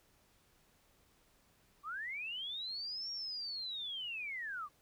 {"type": "linear two-way sweep", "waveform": "sine", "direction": "up then down", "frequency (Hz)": [1112, 5600, 1112], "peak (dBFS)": -39, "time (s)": [1.83, 4.69], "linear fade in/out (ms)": 50, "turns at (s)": 3.11, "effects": ["pink hiss -70 dBFS RMS until 4.81 s"]}